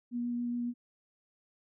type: tone with vibrato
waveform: sine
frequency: 240.6 Hz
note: B3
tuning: 45 cents flat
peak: -31 dBFS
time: 0.11-0.74 s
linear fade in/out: 50 ms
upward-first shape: sine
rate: 7.2 Hz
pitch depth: 9 cents each way
effects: none